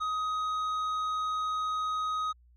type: tone with tanh clipping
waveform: sine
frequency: 1257 Hz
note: D#6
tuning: 17 cents sharp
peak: -30 dBFS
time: 0-2.33 s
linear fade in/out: 20 ms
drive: 7 dB
effects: added 60 Hz sine -57 dBFS peak until 2.56 s